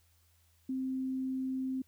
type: tone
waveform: sine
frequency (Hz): 261.6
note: C4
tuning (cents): 0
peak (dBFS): -32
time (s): 0.69-1.82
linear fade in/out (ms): 5
effects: added 83 Hz sine -67 dBFS peak until 1.87 s + white hiss -71 dBFS RMS until 1.87 s